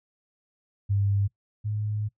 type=tone pair in turn; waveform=sine; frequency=100 / 105.64 Hz; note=G2 / G#2; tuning=+35 / +30 cents; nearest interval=minor second; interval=95 cents; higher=second; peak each=-21 / -26 dBFS; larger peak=first; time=0.89-1.28 / 1.64-2.09 s; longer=second; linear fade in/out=20 ms; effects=noise-tail reverb RT60 0.1 s tail -20 dB re dry